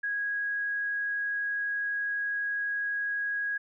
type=tone; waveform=sine; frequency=1652 Hz; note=G#6; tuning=10 cents flat; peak=-28 dBFS; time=0.03-3.58 s; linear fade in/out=10 ms; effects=none